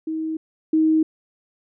sine tone pair in turn, 317.7 / 315.7 Hz, D#4 / D#4, +36 / +25 cents, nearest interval unison, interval 11 cents, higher first, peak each -23 / -14 dBFS, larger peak second, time 0.07-0.37 / 0.73-1.03 s, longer neither, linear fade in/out 5 ms, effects none

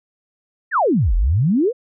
sine exponential two-way sweep, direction down then up, 1933 to 38.89 to 532 Hz, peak -13 dBFS, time 0.71-1.73 s, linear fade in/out 50 ms, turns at 1.15 s, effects none

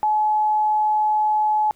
sine tone, 853 Hz, G#5, 46 cents sharp, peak -16 dBFS, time 0.03-1.71 s, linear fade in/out 0 ms, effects pink hiss -59 dBFS RMS until 1.75 s

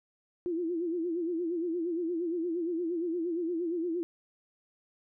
sine tone with vibrato, 340 Hz, F4, 46 cents flat, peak -29 dBFS, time 0.46-4.03 s, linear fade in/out 0 ms, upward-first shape sine, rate 8.6 Hz, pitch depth 100 cents each way, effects none

